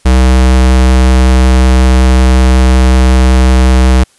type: tone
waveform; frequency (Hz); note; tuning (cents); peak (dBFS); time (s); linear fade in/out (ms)
square; 63.9; C2; -40; -4; 0.05-4.04; 10
effects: white hiss -48 dBFS RMS until 4.18 s + resampled to 24000 Hz